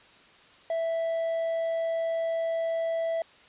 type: tone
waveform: triangle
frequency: 659.3 Hz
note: E5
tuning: in tune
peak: -24 dBFS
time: 0.7-3.22 s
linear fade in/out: 2 ms
effects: white hiss -55 dBFS RMS until 3.48 s + resampled to 8000 Hz